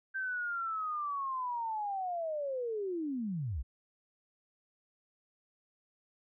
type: linear sweep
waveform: sine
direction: down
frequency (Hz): 1568 to 51.6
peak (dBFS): -33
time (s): 0.14-3.63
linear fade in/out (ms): 20
effects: none